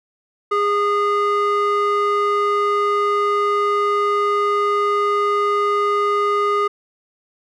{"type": "tone with band-pass filter", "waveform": "square", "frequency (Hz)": 410, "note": "G#4", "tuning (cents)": -22, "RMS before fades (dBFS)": -18, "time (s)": [0.51, 6.68], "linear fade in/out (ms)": 10, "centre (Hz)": 960, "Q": 5.5, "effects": []}